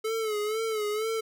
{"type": "tone with vibrato", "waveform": "square", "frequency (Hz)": 432.9, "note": "A4", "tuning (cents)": -28, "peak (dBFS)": -28, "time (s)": [0.04, 1.21], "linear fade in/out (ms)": 10, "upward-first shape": "sine", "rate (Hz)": 2.1, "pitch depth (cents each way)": 69, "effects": []}